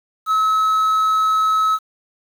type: tone with quantisation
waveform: triangle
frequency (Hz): 1289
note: E6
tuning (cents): -39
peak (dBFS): -12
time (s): 0.26-1.79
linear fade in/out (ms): 50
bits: 7
effects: none